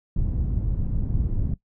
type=low-pass noise; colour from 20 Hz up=pink; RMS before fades=-24 dBFS; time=0.16-1.54 s; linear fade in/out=5 ms; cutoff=130 Hz; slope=12 dB/octave; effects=noise-tail reverb RT60 0.1 s tail -18 dB re dry